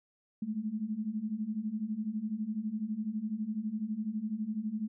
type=beating tone pair; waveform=sine; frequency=207.7 / 219.7 Hz; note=G#3 / A3; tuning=0 / -2 cents; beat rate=12 Hz; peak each=-37 / -34 dBFS; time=0.42-4.88 s; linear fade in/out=5 ms; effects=none